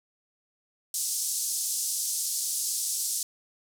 white band-pass noise, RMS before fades -30 dBFS, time 0.94-3.23 s, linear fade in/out 2 ms, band 5100 to 11000 Hz, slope 24 dB/octave, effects none

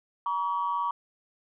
sine tone pair together, 952.2 / 1135 Hz, A#5 / C#6, +37 / +41 cents, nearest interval minor third, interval 304 cents, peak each -28 dBFS, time 0.26-0.91 s, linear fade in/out 2 ms, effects tanh soft clip ceiling -19 dBFS

